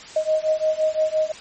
sine beating tone pair, 622.3 / 628.1 Hz, D#5 / D#5, 0 / +16 cents, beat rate 5.8 Hz, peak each -21 dBFS, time 0.16-1.32 s, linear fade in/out 5 ms, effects white hiss -40 dBFS RMS until 1.4 s + MP3 32 kbps

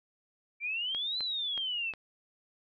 sine exponential two-way sweep, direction up then down, 2315 to 4114 to 2571 Hz, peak -31 dBFS, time 0.6-1.94 s, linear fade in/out 50 ms, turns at 1.2 s
clicks, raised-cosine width 0.3 ms, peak -26 dBFS, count 4, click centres 0.948 / 1.207 / 1.577 / 1.937 s
effects none

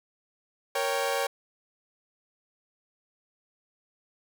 sawtooth chord, G diminished, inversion first, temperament equal, 466.2 / 554.4 / 784 Hz, Bb4 / Db5 / G5, 0 / 0 / 0 cents, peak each -28 / -25 / -28 dBFS, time 0.75-1.27 s, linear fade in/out 5 ms, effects none

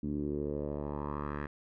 10% pulse tone with low-pass filter sweep, 73 Hz, D2, 10 cents flat, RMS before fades -36 dBFS, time 0.03-1.47 s, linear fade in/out 5 ms, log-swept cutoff 250 to 1700 Hz, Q 3.1, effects none

